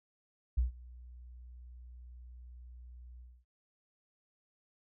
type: tone with ADSR envelope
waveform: sine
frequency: 61.1 Hz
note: B1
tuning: 18 cents flat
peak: -24 dBFS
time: 0.57-3.45 s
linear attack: 12 ms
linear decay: 130 ms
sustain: -24 dB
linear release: 250 ms
effects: none